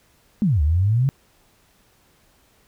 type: exponential two-way sweep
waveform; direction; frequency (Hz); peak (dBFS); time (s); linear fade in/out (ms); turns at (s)
sine; down then up; 230 to 70.6 to 141.3; -15; 0.42-1.09; 0; 0.62
effects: pink hiss -59 dBFS RMS until 2.67 s